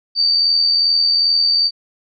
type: tone with amplitude modulation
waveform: sine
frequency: 4610 Hz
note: D8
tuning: 33 cents flat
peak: -10 dBFS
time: 0.15-1.71 s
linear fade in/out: 50 ms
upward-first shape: sine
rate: 82.5 Hz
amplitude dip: 40%
effects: none